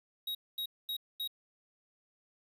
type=tone bursts; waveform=square; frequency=3800 Hz; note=A#7; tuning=33 cents sharp; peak=-35 dBFS; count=4; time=0.27-1.276 s; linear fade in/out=5 ms; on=79 ms; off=230 ms; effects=none